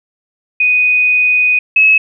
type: tone pair in turn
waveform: sine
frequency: 2489 / 2577 Hz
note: D#7 / E7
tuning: 0 / -40 cents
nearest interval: minor second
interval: 60 cents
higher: second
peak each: -8 / -5 dBFS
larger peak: second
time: 0.6-1.59 / 1.76-1.98 s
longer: first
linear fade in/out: 5 ms
effects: none